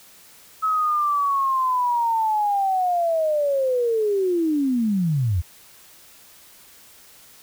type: linear sweep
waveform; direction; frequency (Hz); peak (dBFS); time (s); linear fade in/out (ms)
sine; down; 1292 to 77.78; -18; 0.62-5.42; 20
effects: white hiss -49 dBFS RMS until 7.42 s